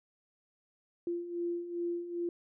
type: beating tone pair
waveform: sine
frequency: 343.6 / 346.1 Hz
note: F4 / F4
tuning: -28 / -16 cents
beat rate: 2.5 Hz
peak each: -40 / -34 dBFS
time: 1.07-2.29 s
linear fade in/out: 2 ms
effects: none